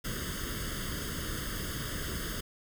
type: noise with comb filter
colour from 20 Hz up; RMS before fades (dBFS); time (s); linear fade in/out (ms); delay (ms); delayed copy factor
pink; -36; 0.04-2.41; 10; 0.61; +0.95
effects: none